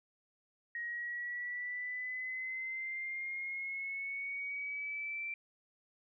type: exponential sweep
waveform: sine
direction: up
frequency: 1883 to 2349 Hz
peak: -37 dBFS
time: 0.75-5.34 s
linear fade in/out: 2 ms
effects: none